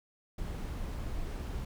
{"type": "noise", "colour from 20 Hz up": "brown", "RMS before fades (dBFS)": -37, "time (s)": [0.38, 1.65], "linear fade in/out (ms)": 5, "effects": []}